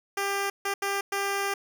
10% pulse tone bursts at uneven times, 397.5 Hz, G4, 24 cents sharp, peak -18 dBFS, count 4, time 0.17-0.5 / 0.65-0.74 / 0.82-1.01 / 1.12-1.54 s, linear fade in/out 5 ms, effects none

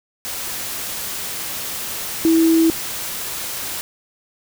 sine tone in noise, 326.6 Hz, E4, 16 cents flat, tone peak -11 dBFS, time 2.25-2.7 s, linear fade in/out 0 ms, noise white, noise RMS -27 dBFS, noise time 0.25-3.81 s, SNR +13 dB, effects none

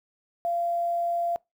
sine tone with quantisation, 688 Hz, F5, 26 cents flat, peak -24 dBFS, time 0.45-1.36 s, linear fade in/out 0 ms, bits 9, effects noise-tail reverb RT60 0.2 s tail -24 dB re dry

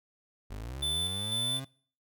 30% pulse linear sweep, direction up, 46.25 to 136.5 Hz, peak -35 dBFS, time 0.5-1.65 s, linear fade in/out 10 ms
square tone with tremolo, 3520 Hz, A7, in tune, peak -29 dBFS, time 0.82-1.6 s, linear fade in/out 10 ms, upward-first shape square, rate 2 Hz, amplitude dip 40%
effects noise-tail reverb RT60 0.5 s tail -25 dB re dry

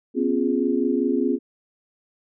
sine chord, C# dominant seventh, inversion third, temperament equal with one note detuned, 246.9 / 271.8 / 349.2 / 415.3 Hz, B3 / C#4 / E#4 / G#4, 0 / -34 / 0 / 0 cents, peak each -24 / -23 / -25 / -26 dBFS, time 0.14-1.39 s, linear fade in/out 50 ms, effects none

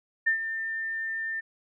sine tone with ADSR envelope, 1798 Hz, A6, 37 cents sharp, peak -19 dBFS, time 0.26-1.41 s, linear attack 14 ms, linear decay 100 ms, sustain -10 dB, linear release 17 ms, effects none

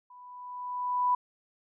sine tone with level ramp, 990 Hz, B5, 4 cents sharp, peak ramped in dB -49 to -21 dBFS, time 0.1-1.15 s, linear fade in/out 5 ms, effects none

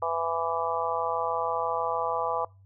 harmonic tone, 166.2 Hz, E3, 15 cents sharp, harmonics 3 / 4 / 5 / 6 / 7, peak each -32 / -32 / -32 / -32 / -32 dBFS, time 0.02-2.45 s, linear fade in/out 5 ms, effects noise-tail reverb RT60 0.3 s tail -25 dB re dry + added 97 Hz sine -52 dBFS peak until 2.65 s

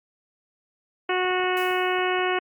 harmonic tone, 366.6 Hz, F#4, 16 cents flat, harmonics 1 / 2 / 3 / 4 / 5 / 6 / 7 / 8, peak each -25 / -28 / -30 / -31 / -32 / -33 / -33 / -34 dBFS, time 1.09-2.39 s, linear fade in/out 5 ms
clicks, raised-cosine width 0.5 ms, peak -27 dBFS, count 7, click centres 1.248 / 1.309 / 1.399 / 1.439 / 1.71 / 1.987 / 2.191 s
blue noise with exponential decay, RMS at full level -39 dBFS, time 1.57-2.22 s, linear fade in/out 0 ms, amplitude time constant 140 ms
effects Opus 48 kbps

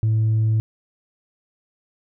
triangle tone with tanh clipping, 110 Hz, A2, in tune, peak -16 dBFS, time 0.03-0.6 s, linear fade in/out 0 ms, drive 6 dB, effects none

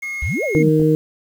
triangle tone, 2157 Hz, C#7, 48 cents flat, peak -22 dBFS, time 0.02-0.63 s, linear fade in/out 10 ms
sine exponential two-way sweep, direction up then down, 55.5 to 655 to 163.5 Hz, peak -19 dBFS, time 0.22-0.69 s, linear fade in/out 5 ms, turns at 0.44 s
harmonic tone, 155.56 Hz, D#3, in tune, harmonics 1 / 2 / 3, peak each -16 / -16 / -16 dBFS, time 0.55-0.95 s, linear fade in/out 0 ms
clicks, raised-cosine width 2 ms, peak -18 dBFS, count 2, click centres 0.798 / 0.817 s
effects 7-bit

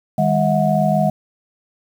sine tone cluster, 156.7 / 203.5 / 640 / 725 Hz, D#3 / G#3 / D#5 / F#5, +13 / -35 / +49 / -35 cents, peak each -19 dBFS, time 0.18-1.1 s, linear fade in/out 5 ms, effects 7-bit

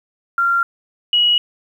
sine tone pair in turn, 1382 / 2911 Hz, F6 / F#7, -19 / -29 cents, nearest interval octave + minor second, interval 1290 cents, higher second, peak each -13 / -11 dBFS, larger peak second, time 0.38-0.63 / 1.13-1.38 s, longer neither, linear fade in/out 2 ms, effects 8-bit

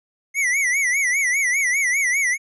square tone with vibrato, 2093 Hz, C7, in tune, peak -18 dBFS, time 0.34-2.38 s, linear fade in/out 50 ms, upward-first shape sine, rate 5 Hz, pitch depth 140 cents each way, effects resampled to 24000 Hz

